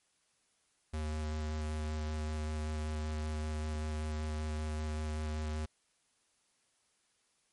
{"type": "tone with vibrato", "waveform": "square", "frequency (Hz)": 77, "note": "D#2", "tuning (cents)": -17, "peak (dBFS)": -35, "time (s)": [0.93, 5.66], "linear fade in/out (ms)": 10, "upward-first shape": "square", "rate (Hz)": 5.2, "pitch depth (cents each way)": 9, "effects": ["white hiss -74 dBFS RMS until 7.52 s", "MP3 48 kbps"]}